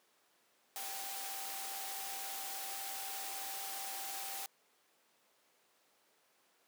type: tone in noise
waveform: sine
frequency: 781 Hz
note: G5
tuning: 7 cents flat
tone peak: -48 dBFS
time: 0.76-4.46 s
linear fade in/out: 0 ms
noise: white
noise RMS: -43 dBFS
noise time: 0.76-4.46 s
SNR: -8 dB
effects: pink hiss -71 dBFS RMS until 6.67 s + high-pass 400 Hz 12 dB/octave